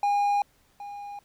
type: tone with echo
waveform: triangle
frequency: 814 Hz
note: G#5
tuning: 35 cents flat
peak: -19 dBFS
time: 0.03-0.42 s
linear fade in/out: 2 ms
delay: 770 ms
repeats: 1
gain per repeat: -15 dB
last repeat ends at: 1.19 s
effects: pink hiss -64 dBFS RMS until 1.24 s